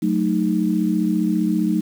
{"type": "chord", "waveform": "sine", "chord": "D# diminished", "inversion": "first", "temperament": "equal with one note detuned", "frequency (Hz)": [185, 220, 310.2], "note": ["F#3", "A3", "D#4"], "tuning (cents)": [0, 0, -5], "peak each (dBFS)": [-21, -21, -21], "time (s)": [0.02, 1.81], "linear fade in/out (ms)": 10, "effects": ["7-bit"]}